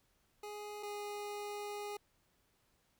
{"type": "tone pair in turn", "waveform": "25% pulse", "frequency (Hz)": [416.5, 412.7], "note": ["G#4", "G#4"], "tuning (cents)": [5, -11], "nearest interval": "unison", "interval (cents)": 16, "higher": "first", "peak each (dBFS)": [-40, -37], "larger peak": "second", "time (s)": [[0.43, 0.83], [0.83, 1.97]], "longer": "second", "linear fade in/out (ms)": 5, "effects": ["pink hiss -75 dBFS RMS until 2.99 s"]}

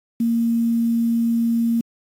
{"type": "tone with quantisation", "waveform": "sine", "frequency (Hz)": 231.7, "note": "A#3", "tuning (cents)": -10, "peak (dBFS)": -16, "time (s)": [0.2, 1.81], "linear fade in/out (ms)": 5, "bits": 7, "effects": ["AAC 64 kbps"]}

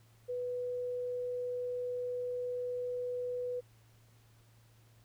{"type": "tone", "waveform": "sine", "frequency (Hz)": 493.9, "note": "B4", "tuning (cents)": 0, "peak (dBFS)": -34, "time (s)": [0.28, 3.61], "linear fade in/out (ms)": 20, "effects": ["added 113 Hz sine -61 dBFS peak until 5.04 s", "pink hiss -68 dBFS RMS until 5.04 s"]}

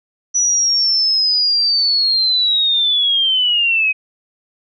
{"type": "linear sweep", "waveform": "sine", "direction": "down", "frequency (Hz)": [5920, 2513], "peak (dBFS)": -12, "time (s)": [0.34, 3.93], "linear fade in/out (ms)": 20, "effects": []}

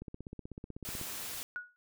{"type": "click train", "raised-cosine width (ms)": 3, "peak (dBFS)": -30, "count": 17, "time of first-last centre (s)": [0.02, 1.014], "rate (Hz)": 16.1}
{"type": "noise", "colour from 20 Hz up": "white", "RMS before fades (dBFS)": -41, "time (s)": [0.85, 1.43], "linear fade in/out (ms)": 0}
{"type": "tone with exponential decay", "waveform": "sine", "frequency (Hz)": 1459, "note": "F#6", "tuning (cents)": -25, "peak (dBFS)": -33, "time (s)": [1.56, 1.76], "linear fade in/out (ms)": 0, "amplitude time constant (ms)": 42}
{"effects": []}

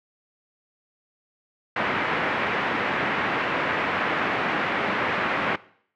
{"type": "low-pass noise", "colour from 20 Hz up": "white", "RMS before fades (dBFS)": -25, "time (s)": [1.76, 5.56], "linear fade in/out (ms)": 5, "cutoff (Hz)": 2200, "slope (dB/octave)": 24, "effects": ["noise-tail reverb RT60 0.6 s tail -20 dB re dry", "high-pass 150 Hz 12 dB/octave"]}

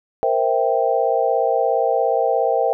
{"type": "chord", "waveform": "sine", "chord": "C dominant seventh", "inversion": "third", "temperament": "equal", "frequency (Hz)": [466.2, 523.3, 659.3, 784], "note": ["Bb4", "C5", "E5", "G5"], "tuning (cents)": [0, 0, 0, 0], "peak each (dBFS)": -21, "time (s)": [0.23, 2.73], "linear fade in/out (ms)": 0, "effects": []}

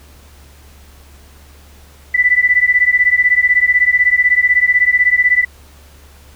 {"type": "beating tone pair", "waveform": "sine", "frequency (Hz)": [1975.5, 1991.5], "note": ["B6", "B6"], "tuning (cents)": [0, 14], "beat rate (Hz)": 16, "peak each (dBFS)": -12, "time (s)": [2.14, 5.45], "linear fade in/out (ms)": 10, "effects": ["added 71 Hz sine -41 dBFS peak until 6.35 s", "pink hiss -46 dBFS RMS until 6.35 s"]}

